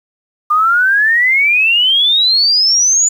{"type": "exponential sweep", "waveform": "sine", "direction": "up", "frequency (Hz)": [1196, 7040], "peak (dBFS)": -8, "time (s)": [0.5, 3.09], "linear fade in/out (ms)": 10, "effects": ["7-bit"]}